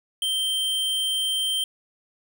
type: tone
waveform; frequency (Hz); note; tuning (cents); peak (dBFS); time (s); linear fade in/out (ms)
square; 3136; G7; 0; -23; 0.22-1.64; 2
effects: none